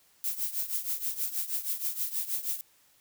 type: noise with tremolo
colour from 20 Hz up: violet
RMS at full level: -29 dBFS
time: 0.24-2.61 s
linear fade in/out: 0 ms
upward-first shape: triangle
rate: 6.3 Hz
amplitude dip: 85%
effects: white hiss -64 dBFS RMS until 3 s